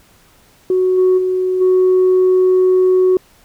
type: tone with level steps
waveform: sine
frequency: 370 Hz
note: F#4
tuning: in tune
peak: -10 / -7 / -13 / -7 dBFS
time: 0.7-3.17 s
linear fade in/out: 2 ms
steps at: 0.97 / 1.17 / 1.6 s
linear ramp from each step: 20 ms
effects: tanh soft clip ceiling -6 dBFS + pink hiss -50 dBFS RMS until 3.44 s